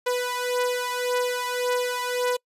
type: beating tone pair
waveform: sawtooth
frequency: 493.9 / 495.7 Hz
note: B4 / B4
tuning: 0 / +6 cents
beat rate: 1.8 Hz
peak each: -22 / -24 dBFS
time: 0.06-2.37 s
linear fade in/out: 10 ms
effects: noise-tail reverb RT60 0.1 s tail -26 dB re dry + resampled to 32000 Hz